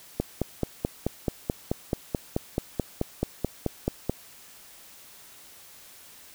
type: click train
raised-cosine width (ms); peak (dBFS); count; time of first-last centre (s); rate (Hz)
2; -11; 19; 0.2-4.096; 4.62
effects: white hiss -50 dBFS RMS until 6.34 s